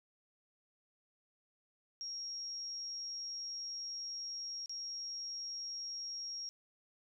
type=tone with dropouts; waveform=sine; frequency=5590 Hz; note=F8; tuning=1 cent sharp; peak=-40 dBFS; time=2.01-6.49 s; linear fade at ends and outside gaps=0 ms; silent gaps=4.659-4.695 s; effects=none